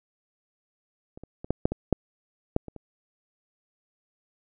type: clicks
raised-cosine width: 2 ms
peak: -29 / -28 / -24 / -10 / -7 / -15 / -6 / -8 / -25 / -27 dBFS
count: 10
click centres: 1.175 / 1.236 / 1.445 / 1.506 / 1.655 / 1.72 / 1.927 / 2.564 / 2.683 / 2.763 s
effects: none